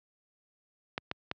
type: clicks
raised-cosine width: 0.3 ms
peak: -16 dBFS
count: 3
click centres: 0.979 / 1.114 / 1.314 s
effects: high-pass 80 Hz 12 dB/octave + low-pass 5000 Hz 12 dB/octave